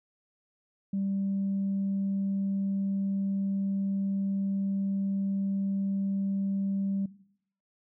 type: tone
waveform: sine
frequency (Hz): 196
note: G3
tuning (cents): 0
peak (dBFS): -26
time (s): 0.93-7.06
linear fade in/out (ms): 5
effects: noise-tail reverb RT60 0.7 s tail -19 dB re dry + tanh soft clip ceiling -23 dBFS